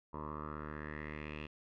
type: tone with low-pass filter sweep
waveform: 10% pulse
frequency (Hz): 75.6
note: D#2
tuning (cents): -49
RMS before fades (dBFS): -44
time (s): 0.13-1.47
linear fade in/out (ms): 10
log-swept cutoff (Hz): 970 to 2800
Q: 4.9
effects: none